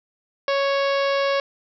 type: harmonic tone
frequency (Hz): 554.4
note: C#5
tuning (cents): 0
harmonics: 1 / 2 / 3 / 4 / 5 / 6 / 7 / 8 / 9 / 10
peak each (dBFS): -20 / -26 / -30 / -32 / -34 / -36 / -37 / -38 / -39 / -40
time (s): 0.48-1.4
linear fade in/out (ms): 2
effects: none